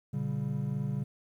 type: chord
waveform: triangle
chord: G diminished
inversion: first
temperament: just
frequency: 117.6 / 141.12 / 196 Hz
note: Bb2 / Db3 / G3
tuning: +16 / +31 / 0 cents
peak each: -35 / -30 / -34 dBFS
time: 0.13-1.04 s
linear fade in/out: 10 ms
effects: 11-bit